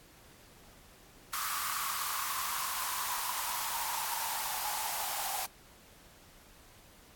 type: noise with high-pass filter sweep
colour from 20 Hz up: white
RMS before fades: -35 dBFS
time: 1.33-5.46 s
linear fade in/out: 5 ms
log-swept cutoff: 1200 to 790 Hz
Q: 8
effects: pink hiss -58 dBFS RMS until 7.15 s + AAC 64 kbps